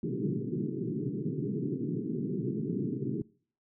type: band-pass noise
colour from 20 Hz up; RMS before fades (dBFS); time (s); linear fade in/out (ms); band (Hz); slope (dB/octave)
pink; -33; 0.03-3.22; 2; 120 to 420; 96
effects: noise-tail reverb RT60 0.5 s tail -24 dB re dry